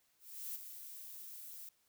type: noise with ADSR envelope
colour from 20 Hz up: violet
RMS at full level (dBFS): -42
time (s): 0.19-1.69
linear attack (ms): 360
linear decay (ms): 16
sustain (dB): -8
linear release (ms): 4
effects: white hiss -75 dBFS RMS until 1.88 s